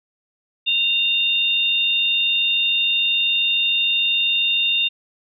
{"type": "tone pair together", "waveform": "sine", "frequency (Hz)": [2780, 3647], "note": ["F7", "A#7"], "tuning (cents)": [-9, -39], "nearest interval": "perfect fourth", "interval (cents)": 470, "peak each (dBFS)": -19, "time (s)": [0.66, 4.89], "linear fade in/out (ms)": 20, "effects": []}